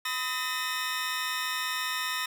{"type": "tone cluster", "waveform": "20% pulse", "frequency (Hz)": [1008, 1267, 1823], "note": ["B5", "D#6", "A#6"], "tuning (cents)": [35, 31, -39], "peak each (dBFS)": [-31, -29, -27], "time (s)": [0.05, 2.26], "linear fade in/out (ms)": 5, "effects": []}